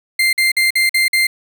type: tone bursts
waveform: 35% pulse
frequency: 2093 Hz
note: C7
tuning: in tune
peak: -10 dBFS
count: 6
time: 0.19-1.27 s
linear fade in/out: 5 ms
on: 140 ms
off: 48 ms
effects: none